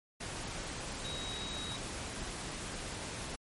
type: tone in noise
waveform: sine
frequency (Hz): 3816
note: A#7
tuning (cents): +40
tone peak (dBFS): -41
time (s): 1.04-1.77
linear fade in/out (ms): 10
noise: pink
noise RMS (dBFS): -41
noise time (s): 0.2-3.36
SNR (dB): -3
effects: MP3 48 kbps